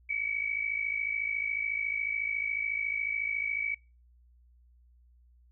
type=tone pair together; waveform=sine; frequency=2237 / 2291 Hz; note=C#7 / D7; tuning=+15 / -44 cents; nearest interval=unison; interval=41 cents; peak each=-33 / -31 dBFS; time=0.09-3.75 s; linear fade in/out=10 ms; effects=noise-tail reverb RT60 0.3 s tail -22 dB re dry + added 60 Hz sine -58 dBFS peak until 5.51 s